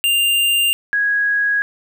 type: tone pair in turn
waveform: square / sine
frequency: 2794 / 1656.6 Hz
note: F7 / G#6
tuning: 0 / -5 cents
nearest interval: major sixth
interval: 905 cents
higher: first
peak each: -14 dBFS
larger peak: neither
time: 0.04-0.73 / 0.93-1.62 s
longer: neither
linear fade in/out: 0 ms
effects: 9-bit